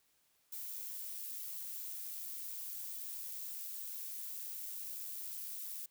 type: noise with amplitude modulation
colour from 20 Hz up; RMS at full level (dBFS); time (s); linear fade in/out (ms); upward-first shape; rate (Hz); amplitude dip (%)
violet; -43; 0.52-5.86; 5; sine; 97.8; 25
effects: white hiss -74 dBFS RMS until 5.9 s